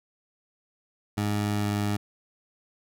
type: tone with pitch glide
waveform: 20% pulse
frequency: 103.83 to 103.11 Hz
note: G#2 to G#2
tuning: 0 to -12 cents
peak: -20 dBFS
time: 1.17-1.97 s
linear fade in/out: 10 ms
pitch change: -12 cents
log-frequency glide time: 1.55-1.66 s
effects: none